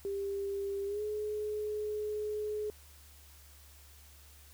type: tone with pitch glide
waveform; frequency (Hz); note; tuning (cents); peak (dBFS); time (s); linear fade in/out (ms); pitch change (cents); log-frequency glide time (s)
sine; 396.9 to 422.9; G4 to G#4; +22 to +31; -33; 0.05-2.7; 0; +109; 0.86-1.02
effects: added 72 Hz sine -56 dBFS peak until 4.53 s + white hiss -59 dBFS RMS until 4.53 s